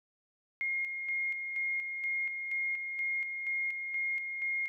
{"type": "tone with tremolo", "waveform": "sine", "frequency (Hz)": 2139, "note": "C7", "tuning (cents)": 38, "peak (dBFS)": -30, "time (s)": [0.61, 4.68], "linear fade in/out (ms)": 0, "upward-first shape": "square", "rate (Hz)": 2.1, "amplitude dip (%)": 45, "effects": []}